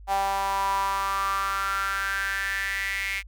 sawtooth tone with high-pass filter sweep, 196 Hz, G3, in tune, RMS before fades -27 dBFS, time 0.07-3.23 s, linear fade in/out 50 ms, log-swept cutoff 790 to 2200 Hz, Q 7.2, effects added 50 Hz sine -42 dBFS peak until 3.27 s

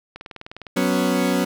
click train, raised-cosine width 0.3 ms, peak -20 dBFS, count 11, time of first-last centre 0.16-0.668 s, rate 19.7 Hz
30% pulse chord, F# suspended fourth, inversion none, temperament equal, 185 / 246.9 / 277.2 Hz, F#3 / B3 / C#4, 0 / 0 / 0 cents, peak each -20 dBFS, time 0.76-1.45 s, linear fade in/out 10 ms
effects none

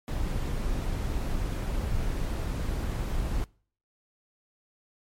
brown noise, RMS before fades -29 dBFS, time 0.08-3.44 s, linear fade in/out 0 ms, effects noise-tail reverb RT60 0.5 s tail -25 dB re dry + MP3 64 kbps

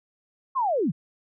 sine linear sweep, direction down, 1108.7 to 121.3 Hz, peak -21 dBFS, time 0.55-0.92 s, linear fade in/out 20 ms, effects none

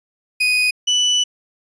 35% pulse tone pair in turn, 2489 / 2975 Hz, D#7 / F#7, 0 / +9 cents, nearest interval minor third, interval 309 cents, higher second, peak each -12 dBFS, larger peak neither, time 0.4-0.71 / 0.87-1.24 s, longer second, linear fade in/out 10 ms, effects resampled to 22050 Hz

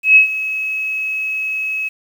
sine tone with ADSR envelope, 2569 Hz, E7, 45 cents flat, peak -3 dBFS, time 0.03-1.89 s, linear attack 130 ms, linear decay 110 ms, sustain -15 dB, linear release 13 ms, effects 7-bit

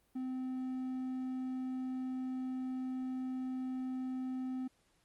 triangle tone, 257.7 Hz, C4, 26 cents flat, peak -34 dBFS, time 0.15-4.68 s, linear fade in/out 10 ms, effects pink hiss -73 dBFS RMS until 5.04 s + Opus 32 kbps

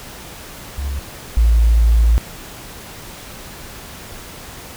sine tone pair in turn, 68.9 / 56.5 Hz, C#2 / A1, -10 / +47 cents, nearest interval minor third, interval 343 cents, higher first, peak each -20 / -8 dBFS, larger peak second, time 0.78-0.99 / 1.37-2.18 s, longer second, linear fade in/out 0 ms, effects tanh soft clip ceiling -4 dBFS + pink hiss -35 dBFS RMS until 4.76 s

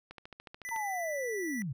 click train, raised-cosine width 0.3 ms, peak -30 dBFS, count 10, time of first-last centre 0.11-0.762 s, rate 13.8 Hz
square tone with pitch glide, 1991 to 1962.5 Hz, B6 to B6, +14 to -11 cents, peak -38 dBFS, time 0.65-1.62 s, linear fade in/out 0 ms, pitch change -25 cents, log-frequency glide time 0.83-1.48 s
sine linear sweep, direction down, 929 to 116.54 Hz, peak -33 dBFS, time 0.71-1.73 s, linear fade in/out 10 ms
effects none

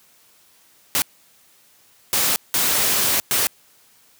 white noise bursts at uneven times, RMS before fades -19 dBFS, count 4, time 0.95-1.02 / 2.13-2.36 / 2.54-3.2 / 3.31-3.47 s, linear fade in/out 0 ms, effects white hiss -55 dBFS RMS until 4.19 s + high-pass 80 Hz 12 dB/octave

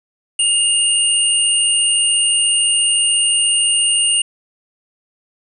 sine tone pair together, 2834 / 8943 Hz, F7 / C#9, +25 / +14 cents, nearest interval octave + minor sixth, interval 1989 cents, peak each -15 dBFS, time 0.39-4.22 s, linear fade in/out 5 ms, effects none

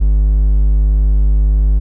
triangle tone, 50.8 Hz, G#1, 38 cents flat, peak -6 dBFS, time 0-1.8 s, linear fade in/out 20 ms, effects none

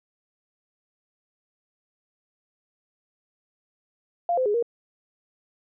sine tone with pitch steps, 694 / 514 / 415.1 / 470.9 Hz, F5 / C5 / G#4 / A#4, -11 / -31 / -1 / +18 cents, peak -20 dBFS, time 4.29-4.626 s, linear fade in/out 2 ms, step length 84 ms, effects none

